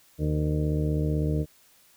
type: harmonic tone with a mistuned harmonic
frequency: 76 Hz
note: D#2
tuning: 40 cents flat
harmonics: 1 / 2 / 3 / 4 / 5 / 6 / 7 / 8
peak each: -28 / -26 / -39 / -31 / -42 / -34 / -43 / -40 dBFS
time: 0.18-1.46 s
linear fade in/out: 50 ms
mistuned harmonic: 7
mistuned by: -61 cents
effects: white hiss -59 dBFS RMS until 1.96 s